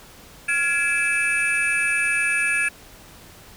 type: tone cluster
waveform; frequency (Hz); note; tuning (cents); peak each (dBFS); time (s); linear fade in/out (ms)
sine; 1399 / 1683 / 2340 / 2612 / 9330; F6 / G#6 / D7 / E7 / D9; +3 / +23 / -7 / -17 / -12; -30 / -22 / -25 / -22 / -31; 0.48-2.69; 10
effects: tanh soft clip ceiling -11 dBFS + pink hiss -46 dBFS RMS until 3.56 s